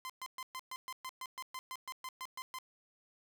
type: tone bursts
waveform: sawtooth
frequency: 1035 Hz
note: C6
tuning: 19 cents flat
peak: -37 dBFS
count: 16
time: 0.05-2.586 s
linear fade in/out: 0 ms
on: 46 ms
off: 120 ms
effects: 13-bit